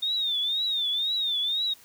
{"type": "tone with vibrato", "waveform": "sine", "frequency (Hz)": 3646, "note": "A#7", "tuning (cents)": -39, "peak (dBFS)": -24, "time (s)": [0.02, 1.74], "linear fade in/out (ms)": 10, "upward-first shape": "triangle", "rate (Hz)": 2, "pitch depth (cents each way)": 140, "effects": ["white hiss -54 dBFS RMS until 1.84 s"]}